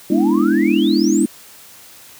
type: exponential sweep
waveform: sine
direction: up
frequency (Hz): 562 to 9310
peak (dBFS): -25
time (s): 0.09-1.27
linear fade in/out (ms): 50
type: chord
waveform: sine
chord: E dominant seventh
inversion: first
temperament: equal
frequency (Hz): 207.7 / 246.9 / 293.7 / 329.6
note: G#3 / B3 / D4 / E4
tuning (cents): 0 / 0 / 0 / 0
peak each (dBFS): -18 / -19 / -17 / -16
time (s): 0.1-1.26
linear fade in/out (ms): 5
effects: white hiss -42 dBFS RMS until 2.19 s + high-pass 60 Hz 12 dB/octave